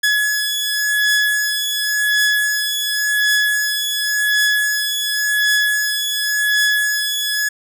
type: beating tone pair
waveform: sawtooth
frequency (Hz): 1694 / 1694.91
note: G#6 / G#6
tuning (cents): +34 / +35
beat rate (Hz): 0.91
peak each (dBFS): -16 / -14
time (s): 0.03-7.49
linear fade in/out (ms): 10
effects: none